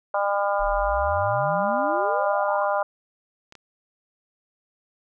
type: harmonic tone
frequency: 201.2 Hz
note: G3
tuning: 45 cents sharp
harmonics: 3 / 4 / 5 / 6 / 7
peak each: -24 / -26 / -28 / -30 / -31 dBFS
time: 0.14-2.83 s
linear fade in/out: 5 ms
type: exponential sweep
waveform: sine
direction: up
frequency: 33 to 1135 Hz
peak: -29 dBFS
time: 0.59-2.66 s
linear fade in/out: 20 ms
type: clicks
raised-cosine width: 0.2 ms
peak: -27 dBFS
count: 2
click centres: 3.524 / 3.553 s
effects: none